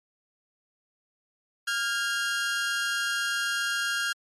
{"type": "tone pair together", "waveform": "sawtooth", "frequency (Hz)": [1400, 1627.8], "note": ["F6", "G#6"], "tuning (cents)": [4, -35], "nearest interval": "minor third", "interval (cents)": 261, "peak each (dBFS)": -25, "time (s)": [1.67, 4.13], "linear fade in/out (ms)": 10, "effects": ["low-pass 10000 Hz 12 dB/octave", "MP3 64 kbps"]}